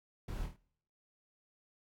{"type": "noise with echo", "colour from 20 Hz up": "brown", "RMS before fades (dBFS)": -40, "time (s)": [0.28, 0.46], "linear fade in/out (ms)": 5, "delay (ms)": 26, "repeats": 4, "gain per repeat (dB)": -5, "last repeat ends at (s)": 0.564, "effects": ["noise-tail reverb RT60 0.7 s tail -24 dB re dry", "AAC 64 kbps"]}